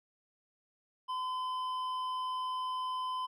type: tone with hard clipping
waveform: sine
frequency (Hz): 1019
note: C6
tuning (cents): -46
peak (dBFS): -35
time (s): 1.08-3.27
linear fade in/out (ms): 20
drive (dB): 7
effects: none